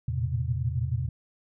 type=tone cluster; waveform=sine; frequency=83.7 / 113.5 / 120.4 / 132.1 Hz; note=E2 / A#2 / B2 / C3; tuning=+27 / -46 / -44 / +17 cents; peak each=-31 dBFS; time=0.08-1.09 s; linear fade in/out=5 ms; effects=none